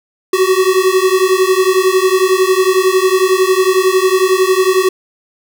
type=beating tone pair; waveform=square; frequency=370 / 381 Hz; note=F#4 / G4; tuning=0 / -49 cents; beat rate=11 Hz; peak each=-13 dBFS; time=0.33-4.89 s; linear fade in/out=5 ms; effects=none